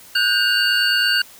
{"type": "tone cluster", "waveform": "triangle", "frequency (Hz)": [1465, 1574, 2822, 4498], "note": ["F#6", "G6", "F7", "C#8"], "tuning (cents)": [-18, 7, 17, 24], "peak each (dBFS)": -19, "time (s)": [0.15, 1.22], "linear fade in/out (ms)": 5, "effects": ["white hiss -44 dBFS RMS until 1.39 s"]}